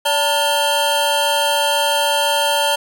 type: tone cluster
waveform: square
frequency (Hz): 577 / 899 / 1431 / 3163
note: D5 / A5 / F6 / G7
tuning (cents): -31 / +37 / +42 / +15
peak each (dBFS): -21 / -19 / -27 / -21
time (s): 0.05-2.76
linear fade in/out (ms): 10
effects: none